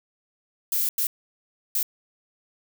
violet noise bursts at uneven times, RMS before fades -24 dBFS, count 3, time 0.72-0.89 / 0.98-1.07 / 1.75-1.83 s, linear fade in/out 2 ms, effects none

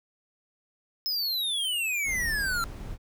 square exponential sweep, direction down, 5200 to 1344 Hz, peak -27 dBFS, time 1.06-2.64 s, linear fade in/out 0 ms
brown noise, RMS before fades -37 dBFS, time 2.04-2.98 s, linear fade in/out 50 ms
effects none

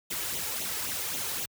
white noise with flanger, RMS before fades -33 dBFS, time 0.1-1.46 s, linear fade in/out 10 ms, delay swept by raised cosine 0.29 to 2.39 ms, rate 3.8 Hz, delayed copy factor +0.65, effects high-pass 60 Hz 12 dB/octave

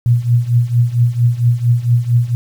sine tone with tremolo, 119.9 Hz, A#2, 49 cents sharp, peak -6 dBFS, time 0.06-2.35 s, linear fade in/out 0 ms, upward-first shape triangle, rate 4.4 Hz, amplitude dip 90%, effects 7-bit

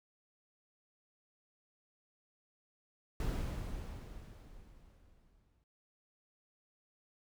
brown noise with exponential decay, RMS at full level -33 dBFS, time 3.2-5.64 s, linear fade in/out 2 ms, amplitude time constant 530 ms, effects none

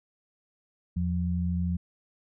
sine tone pair together, 83.13 / 176.3 Hz, E2 / F3, +15 / +17 cents, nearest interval octave + minor second, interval 1302 cents, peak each -28 dBFS, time 0.96-1.77 s, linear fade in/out 10 ms, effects none

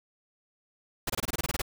pink noise bursts, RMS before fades -30 dBFS, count 11, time 1.07-1.618 s, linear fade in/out 5 ms, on 28 ms, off 24 ms, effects none

